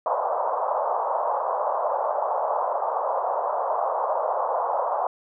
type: band-pass noise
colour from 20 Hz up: pink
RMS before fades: -25 dBFS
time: 0.06-5.07 s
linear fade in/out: 2 ms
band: 540 to 1100 Hz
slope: 48 dB/octave
effects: none